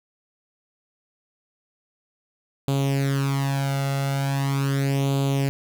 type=tone with flanger; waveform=sawtooth; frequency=137.9 Hz; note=C#3; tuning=9 cents flat; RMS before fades=-23 dBFS; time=2.68-5.49 s; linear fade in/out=0 ms; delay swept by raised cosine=0.27 to 1.47 ms; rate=0.4 Hz; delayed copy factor=+0.75; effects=none